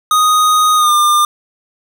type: tone with pitch glide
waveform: square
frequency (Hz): 1244.5 to 1200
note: D#6 to D6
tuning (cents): 0 to +37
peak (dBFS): -9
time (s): 0.11-1.25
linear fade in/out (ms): 2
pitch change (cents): -63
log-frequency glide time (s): 0.76-0.93
effects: none